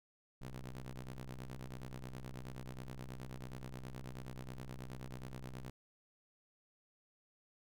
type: ring-modulated tone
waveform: sawtooth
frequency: 62.9 Hz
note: B1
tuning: 32 cents sharp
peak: -38 dBFS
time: 0.41-5.7 s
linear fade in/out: 5 ms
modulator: 67.6 Hz
effects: none

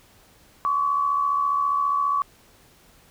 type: tone pair together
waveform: sine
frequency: 1060.2 / 1135 Hz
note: C6 / C#6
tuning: +23 / +41 cents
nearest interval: minor second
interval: 118 cents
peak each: -29 / -20 dBFS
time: 0.65-2.22 s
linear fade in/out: 0 ms
effects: pink hiss -55 dBFS RMS until 3.1 s

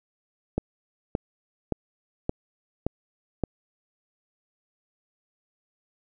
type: click train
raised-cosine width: 2 ms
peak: -11 dBFS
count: 6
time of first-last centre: 0.58-3.437 s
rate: 1.75 Hz
effects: none

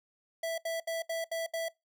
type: tone bursts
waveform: square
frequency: 659.3 Hz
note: E5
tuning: in tune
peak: -32 dBFS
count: 6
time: 0.43-1.685 s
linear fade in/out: 5 ms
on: 150 ms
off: 71 ms
effects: noise-tail reverb RT60 0.2 s tail -23 dB re dry

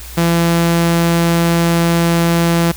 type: tone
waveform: sawtooth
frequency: 168.9 Hz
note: E3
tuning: 42 cents sharp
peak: -7 dBFS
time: 0.17-2.72 s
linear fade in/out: 10 ms
effects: added 60 Hz sine -31 dBFS peak until 2.76 s + white hiss -34 dBFS RMS until 2.76 s

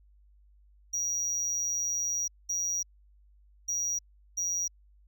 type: tone bursts at uneven times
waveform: triangle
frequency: 5760 Hz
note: F#8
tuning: 47 cents flat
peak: -27 dBFS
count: 4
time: 0.93-2.28 / 2.49-2.83 / 3.68-3.99 / 4.37-4.68 s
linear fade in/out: 10 ms
effects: added 50 Hz sine -57 dBFS peak until 5.07 s

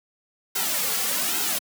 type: noise with flanger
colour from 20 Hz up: white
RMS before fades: -25 dBFS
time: 0.55-1.59 s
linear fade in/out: 10 ms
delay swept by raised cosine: 1.7 to 3.3 ms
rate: 1.2 Hz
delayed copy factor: -0.95
effects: high-pass 200 Hz 12 dB/octave

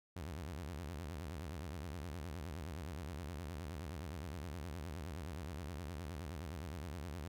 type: tone with vibrato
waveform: sawtooth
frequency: 80 Hz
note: D#2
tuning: 49 cents sharp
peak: -39 dBFS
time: 0.16-7.28 s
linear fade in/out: 5 ms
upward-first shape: sine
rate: 9.6 Hz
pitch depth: 260 cents each way
effects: none

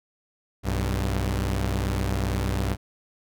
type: tone pair together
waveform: sawtooth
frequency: 62.54 / 98 Hz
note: B1 / G2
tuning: +22 / 0 cents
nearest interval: minor sixth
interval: 778 cents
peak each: -22 / -23 dBFS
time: 0.63-2.77 s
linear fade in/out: 50 ms
effects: none

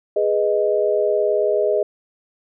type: chord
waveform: sine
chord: G# minor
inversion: none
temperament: equal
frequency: 415.3 / 493.9 / 622.3 Hz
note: G#4 / B4 / D#5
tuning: 0 / 0 / 0 cents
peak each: -19 / -23 / -19 dBFS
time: 0.16-1.83 s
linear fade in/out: 5 ms
effects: none

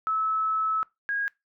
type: tone pair in turn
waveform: sine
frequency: 1300 / 1637.9 Hz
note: E6 / G#6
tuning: -24 / -24 cents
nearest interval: major third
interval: 400 cents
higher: second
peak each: -23 / -25 dBFS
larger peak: first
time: 0.07-0.83 / 1.09-1.28 s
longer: first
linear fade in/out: 0 ms
effects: noise-tail reverb RT60 0.2 s tail -22 dB re dry

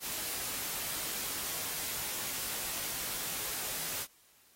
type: noise with comb filter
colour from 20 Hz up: white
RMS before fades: -37 dBFS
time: 0-4.07 s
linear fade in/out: 50 ms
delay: 19 ms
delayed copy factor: +0.5
effects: white hiss -64 dBFS RMS until 4.55 s + AAC 48 kbps

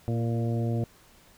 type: harmonic tone with a mistuned harmonic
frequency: 116.54 Hz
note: A#2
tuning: in tune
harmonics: 1 / 2 / 3 / 4 / 5 / 6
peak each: -26 / -32 / -36 / -38 / -40 / -42 dBFS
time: 0.08-0.84 s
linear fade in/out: 0 ms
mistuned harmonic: 3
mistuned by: -24 cents
effects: pink hiss -57 dBFS RMS until 1.37 s

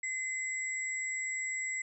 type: tone pair together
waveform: sine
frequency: 2042 / 7710 Hz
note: C7 / B8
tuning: -43 / -43 cents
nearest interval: octave + major seventh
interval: 2300 cents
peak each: -34 / -39 dBFS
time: 0.03-1.82 s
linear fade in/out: 5 ms
effects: none

